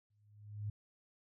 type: tone with exponential growth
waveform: sine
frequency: 104.3 Hz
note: G#2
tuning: 8 cents sharp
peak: -35 dBFS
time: 0.1-0.7 s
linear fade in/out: 5 ms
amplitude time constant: 130 ms
effects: none